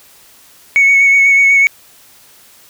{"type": "tone with vibrato", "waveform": "sine", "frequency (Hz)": 2217, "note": "C#7", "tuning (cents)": 0, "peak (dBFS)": -4, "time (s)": [0.76, 1.67], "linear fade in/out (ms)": 0, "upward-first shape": "sine", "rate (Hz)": 8.1, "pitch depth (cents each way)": 18, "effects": ["tanh soft clip ceiling -3 dBFS", "white hiss -44 dBFS RMS until 2.69 s"]}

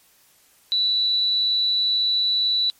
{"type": "tone with amplitude modulation", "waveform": "sine", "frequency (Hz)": 3951, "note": "B7", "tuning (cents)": 0, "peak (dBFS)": -16, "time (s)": [0.72, 2.7], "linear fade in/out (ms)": 0, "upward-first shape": "sine", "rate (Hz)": 220, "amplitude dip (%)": 35, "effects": ["white hiss -57 dBFS RMS until 2.79 s", "MP3 64 kbps"]}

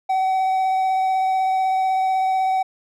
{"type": "tone with vibrato", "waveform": "triangle", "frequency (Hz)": 758, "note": "F#5", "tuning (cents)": 42, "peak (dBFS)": -15, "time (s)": [0.09, 2.63], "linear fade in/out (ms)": 10, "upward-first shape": "triangle", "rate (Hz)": 16, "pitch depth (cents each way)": 15, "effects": []}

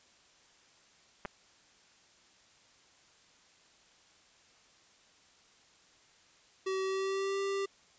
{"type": "clicks", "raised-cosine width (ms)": 0.5, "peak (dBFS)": -24, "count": 2, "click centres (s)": [1.251, 1.256]}
{"type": "tone with pitch glide", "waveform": "square", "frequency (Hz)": [381.3, 393.8], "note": ["G4", "G4"], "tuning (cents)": [-48, 8], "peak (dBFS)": -32, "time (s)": [6.66, 7.66], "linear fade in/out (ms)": 10, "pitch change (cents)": 56, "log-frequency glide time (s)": [6.82, 7.4]}
{"effects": ["white hiss -63 dBFS RMS until 7.98 s", "resampled to 16000 Hz"]}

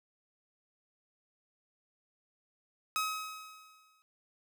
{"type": "tone with exponential decay", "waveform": "sawtooth", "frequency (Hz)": 1273, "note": "D#6", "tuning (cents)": 39, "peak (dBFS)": -25, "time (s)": [2.96, 4.02], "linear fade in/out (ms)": 0, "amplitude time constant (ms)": 230, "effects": []}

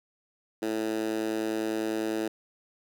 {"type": "tone with high-pass filter", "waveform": "10% pulse", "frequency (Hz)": 110, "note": "A2", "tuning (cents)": 0, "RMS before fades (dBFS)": -30, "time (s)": [0.62, 2.28], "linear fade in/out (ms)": 5, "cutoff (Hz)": 310, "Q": 2.7, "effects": []}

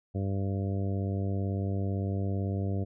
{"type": "harmonic tone", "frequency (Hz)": 97.9, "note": "G2", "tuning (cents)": -2, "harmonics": [1, 2, 3, 4, 5, 6, 7], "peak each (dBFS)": [-29, -35, -39, -41, -43, -45, -46], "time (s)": [0.14, 2.85], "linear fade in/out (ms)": 20, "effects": []}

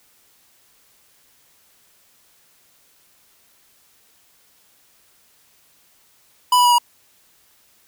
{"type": "tone with pitch steps", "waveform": "square", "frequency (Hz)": [991, 980.7, 970.6, 960.6], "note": ["B5", "B5", "B5", "B5"], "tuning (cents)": [6, -12, -30, -48], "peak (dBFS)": -12, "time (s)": [6.52, 6.784], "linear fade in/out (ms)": 5, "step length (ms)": 66, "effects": ["white hiss -57 dBFS RMS until 7.87 s"]}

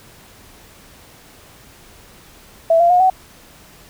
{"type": "tone with pitch steps", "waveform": "sine", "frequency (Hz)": [660, 688.8, 718.9, 750.3], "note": ["E5", "F5", "F5", "F#5"], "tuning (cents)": [2, -24, 50, 24], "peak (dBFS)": -9, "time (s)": [2.7, 3.1], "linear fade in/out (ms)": 5, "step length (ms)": 100, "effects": ["pink hiss -45 dBFS RMS until 3.89 s"]}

